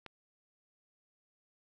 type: click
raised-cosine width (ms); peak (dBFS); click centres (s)
0.3; -29; 0.063
effects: none